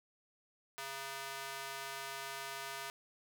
square tone with high-pass filter, 136.4 Hz, C#3, 28 cents flat, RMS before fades -44 dBFS, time 0.78-2.9 s, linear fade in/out 0 ms, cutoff 1000 Hz, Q 0.82, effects none

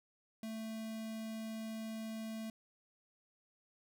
square tone with notch filter, 221.4 Hz, A3, 11 cents sharp, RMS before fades -43 dBFS, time 0.43-2.5 s, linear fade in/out 2 ms, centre 1300 Hz, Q 1.6, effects none

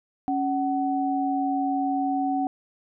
sine tone pair together, 276.8 / 750.1 Hz, C#4 / F#5, -2 / +23 cents, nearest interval octave + perfect fourth, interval 1725 cents, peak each -25 dBFS, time 0.28-2.47 s, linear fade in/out 0 ms, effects none

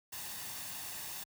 white noise with comb filter, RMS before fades -43 dBFS, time 0.12-1.24 s, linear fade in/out 10 ms, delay 1.1 ms, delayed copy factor +0.5, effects high-pass 60 Hz 12 dB/octave

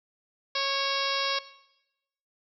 harmonic tone with a mistuned harmonic, 549 Hz, C#5, 17 cents flat, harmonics 1 / 2 / 3 / 4 / 5 / 6 / 7 / 8 / 9 / 10, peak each -35 / -33 / -37 / -35 / -37 / -36 / -34 / -36 / -35 / -38 dBFS, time 0.55-1.39 s, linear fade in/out 5 ms, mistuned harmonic 4, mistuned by +26 cents, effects noise-tail reverb RT60 0.9 s tail -17 dB re dry

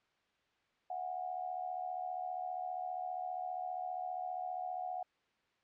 sine tone with amplitude modulation, 730 Hz, F#5, 24 cents flat, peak -34 dBFS, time 0.9-5.03 s, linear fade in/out 5 ms, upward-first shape sine, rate 75 Hz, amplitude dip 70%, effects white hiss -75 dBFS RMS until 5.63 s + low-pass 3000 Hz 12 dB/octave

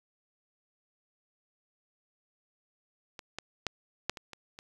clicks, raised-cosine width 0.2 ms, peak -25 / -19 / -13 / -11 / -25 / -26 / -28 dBFS, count 7, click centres 3.192 / 3.386 / 3.667 / 4.096 / 4.172 / 4.333 / 4.589 s, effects 8-bit

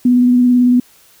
sine tone with vibrato, 246.9 Hz, B3, in tune, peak -7 dBFS, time 0.05-0.8 s, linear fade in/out 5 ms, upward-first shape triangle, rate 18 Hz, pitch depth 24 cents each way, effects white hiss -48 dBFS RMS until 1.2 s

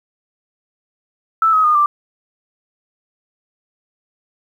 sine tone with pitch steps, 1318.5 / 1269.9 / 1223.1 / 1178 Hz, E6 / D#6 / D#6 / D6, 0 / +35 / -30 / +5 cents, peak -10 dBFS, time 1.42-1.86 s, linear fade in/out 2 ms, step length 110 ms, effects 8-bit

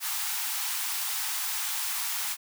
white high-pass noise, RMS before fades -31 dBFS, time 0-2.37 s, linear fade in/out 50 ms, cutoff 750 Hz, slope 96 dB/octave, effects none

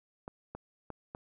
clicks, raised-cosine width 1 ms, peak -27 dBFS, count 4, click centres 0.279 / 0.55 / 0.903 / 1.149 s, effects none

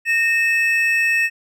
triangle tone pair together, 1844 / 2608 Hz, A#6 / E7, -19 / -19 cents, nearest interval tritone, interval 600 cents, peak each -16 dBFS, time 0.05-1.3 s, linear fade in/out 50 ms, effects none

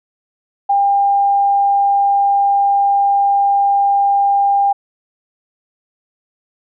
sine tone, 800 Hz, G5, 35 cents sharp, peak -10 dBFS, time 0.69-4.73 s, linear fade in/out 10 ms, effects none

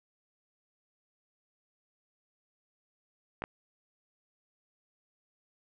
clicks, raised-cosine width 0.5 ms, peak -22 / -18 dBFS, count 2, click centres 3.421 / 3.439 s, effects none

